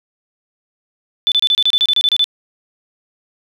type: tone bursts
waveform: sine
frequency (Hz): 3505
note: A7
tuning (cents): -7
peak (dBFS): -10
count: 13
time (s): 1.27-2.242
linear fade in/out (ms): 0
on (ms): 48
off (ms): 29
effects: 7-bit